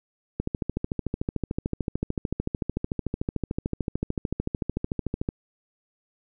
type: click train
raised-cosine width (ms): 3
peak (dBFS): -13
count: 67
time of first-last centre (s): 0.4-5.289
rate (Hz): 13.5
effects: none